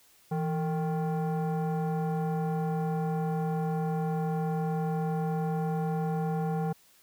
sine tone with frequency modulation, 164.81 Hz, E3, in tune, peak -25 dBFS, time 0.31-6.73 s, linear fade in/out 10 ms, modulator 619 Hz, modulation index 0.8, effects tanh soft clip ceiling -25 dBFS + white hiss -61 dBFS RMS until 7.02 s

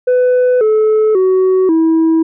sine tone with pitch steps, 500 / 432.8 / 374.6 / 324.2 Hz, B4 / A4 / F#4 / E4, +21 / -29 / +21 / -29 cents, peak -5 dBFS, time 0.07-2.23 s, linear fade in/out 10 ms, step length 540 ms, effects tanh soft clip ceiling -7 dBFS

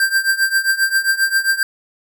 square tone with tremolo, 1577 Hz, G6, 10 cents sharp, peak -11 dBFS, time 0-1.63 s, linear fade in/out 2 ms, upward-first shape triangle, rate 7.5 Hz, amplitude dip 90%, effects none

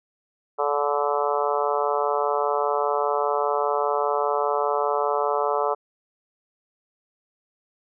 harmonic tone, 145 Hz, D3, 22 cents flat, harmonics 3 / 4 / 5 / 6 / 7 / 8 / 9, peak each -26 / -27 / -28 / -29 / -29 / -30 / -31 dBFS, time 0.58-5.75 s, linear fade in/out 20 ms, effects none

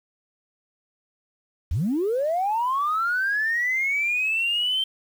sine linear sweep, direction up, 61 to 3136 Hz, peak -20 dBFS, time 1.71-4.84 s, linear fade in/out 5 ms, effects tanh soft clip ceiling -16 dBFS + 8-bit

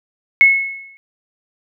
sine tone with exponential decay, 2187 Hz, C#7, 24 cents flat, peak -3 dBFS, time 0.41-0.97 s, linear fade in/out 0 ms, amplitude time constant 120 ms, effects none

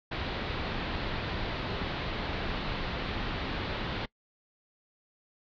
pink low-pass noise, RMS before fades -34 dBFS, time 0.11-4.06 s, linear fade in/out 10 ms, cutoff 4300 Hz, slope 48 dB/octave, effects noise-tail reverb RT60 0.1 s tail -23 dB re dry

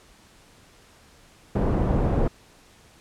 pink low-pass noise, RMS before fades -22 dBFS, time 1.55-2.28 s, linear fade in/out 5 ms, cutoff 630 Hz, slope 12 dB/octave, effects pink hiss -54 dBFS RMS until 3 s + low-pass 10000 Hz 12 dB/octave

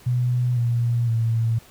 sine tone with pitch steps, 123.47 / 118.71 / 114.14 Hz, B2 / A#2 / A#2, 0 / +32 / -36 cents, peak -18 dBFS, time 0.06-1.59 s, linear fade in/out 10 ms, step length 510 ms, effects pink hiss -50 dBFS RMS until 1.7 s

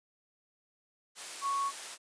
sine tone in noise, 1108.7 Hz, C#6, in tune, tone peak -29 dBFS, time 1.41-1.72 s, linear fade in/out 50 ms, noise white, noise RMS -42 dBFS, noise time 1.15-1.98 s, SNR +10 dB, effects high-pass 400 Hz 12 dB/octave + resampled to 22050 Hz

